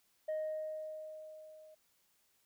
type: tone with level ramp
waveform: sine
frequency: 622.3 Hz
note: D#5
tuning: in tune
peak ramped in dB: -31 to -55 dBFS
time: 0.28-1.75 s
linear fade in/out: 10 ms
effects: tanh soft clip ceiling -33 dBFS + white hiss -74 dBFS RMS until 2.45 s